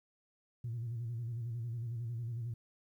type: tone with vibrato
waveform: sine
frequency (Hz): 117.1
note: A#2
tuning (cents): +8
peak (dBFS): -35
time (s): 0.64-2.54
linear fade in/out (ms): 5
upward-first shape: square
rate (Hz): 11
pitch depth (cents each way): 58
effects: tanh soft clip ceiling -33 dBFS + 12-bit